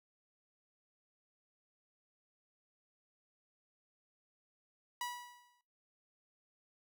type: tone with exponential decay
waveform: sawtooth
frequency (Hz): 974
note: B5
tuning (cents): -24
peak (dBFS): -32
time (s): 5.01-5.61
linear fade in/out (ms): 2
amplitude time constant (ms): 130
effects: noise-tail reverb RT60 0.8 s tail -25 dB re dry